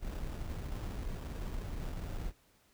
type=noise with sample-and-hold; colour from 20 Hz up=brown; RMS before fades=-39 dBFS; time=0-2.33 s; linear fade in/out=50 ms; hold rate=2100 Hz; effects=pink hiss -68 dBFS RMS until 2.73 s